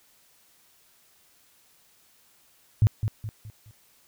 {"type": "tone with echo", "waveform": "sine", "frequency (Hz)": 107.7, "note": "A2", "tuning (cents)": -37, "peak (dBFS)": -14, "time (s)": [2.82, 2.87], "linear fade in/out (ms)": 0, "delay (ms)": 210, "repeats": 4, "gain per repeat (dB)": -8, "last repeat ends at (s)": 3.71, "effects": ["white hiss -61 dBFS RMS until 4.07 s"]}